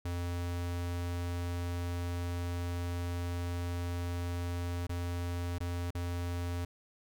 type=tone with dropouts; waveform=square; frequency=87.31 Hz; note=F2; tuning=in tune; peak=-34 dBFS; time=0.05-6.65 s; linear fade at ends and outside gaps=5 ms; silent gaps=4.869-4.893 / 5.584-5.604 / 5.907-5.949 s; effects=none